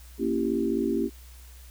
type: chord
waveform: sine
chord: A# diminished seventh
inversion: none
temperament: equal with one note detuned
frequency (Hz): 233.1 / 277.2 / 336.2 / 392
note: A#3 / C#4 / E4 / G4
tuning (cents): 0 / 0 / +34 / 0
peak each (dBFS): -29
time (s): 0.18-1.1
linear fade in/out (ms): 50
effects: added 62 Hz sine -45 dBFS peak until 1.7 s + white hiss -54 dBFS RMS until 1.7 s